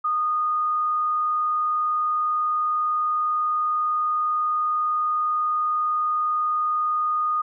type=tone; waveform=sine; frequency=1231 Hz; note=D#6; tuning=19 cents flat; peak=-20 dBFS; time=0.04-7.42 s; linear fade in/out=10 ms; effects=none